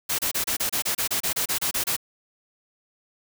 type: noise bursts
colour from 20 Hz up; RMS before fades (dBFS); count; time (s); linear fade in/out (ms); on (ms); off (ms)
white; -25; 15; 0.09-1.966; 10; 98; 29
effects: none